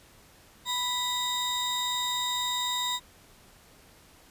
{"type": "tone pair together", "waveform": "35% pulse", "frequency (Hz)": [987.8, 3729], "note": ["B5", "A#7"], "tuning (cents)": [0, 0], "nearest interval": "octave + major seventh", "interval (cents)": 2300, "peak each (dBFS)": [-30, -27], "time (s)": [0.65, 3], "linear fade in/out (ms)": 50, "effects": ["pink hiss -56 dBFS RMS until 4.3 s", "resampled to 32000 Hz"]}